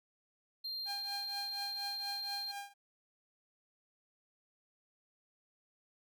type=tone; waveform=triangle; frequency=4186 Hz; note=C8; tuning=in tune; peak=-37 dBFS; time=0.64-2.52 s; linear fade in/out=10 ms
type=tone with tremolo; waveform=sawtooth; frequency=804 Hz; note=G5; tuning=44 cents sharp; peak=-36 dBFS; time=0.85-2.74 s; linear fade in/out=50 ms; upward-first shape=triangle; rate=4.2 Hz; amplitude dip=90%
effects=none